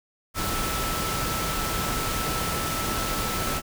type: tone in noise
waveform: sine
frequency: 1318.5 Hz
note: E6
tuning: in tune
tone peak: -32 dBFS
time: 0.34-3.62 s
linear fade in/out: 50 ms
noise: pink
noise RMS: -28 dBFS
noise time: 0.34-3.62 s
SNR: -7 dB
effects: none